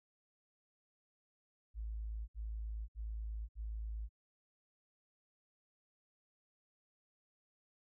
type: tone bursts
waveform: sine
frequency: 54.3 Hz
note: A1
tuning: 22 cents flat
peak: -39 dBFS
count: 4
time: 1.74-4.092 s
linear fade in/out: 50 ms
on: 540 ms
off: 64 ms
effects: none